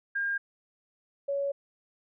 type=tone pair in turn; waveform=sine; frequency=1610 / 560.1 Hz; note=G6 / C#5; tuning=+46 / +18 cents; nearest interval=octave + tritone; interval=1828 cents; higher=first; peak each=-27 dBFS; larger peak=neither; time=0.15-0.38 / 1.28-1.52 s; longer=second; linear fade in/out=10 ms; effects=none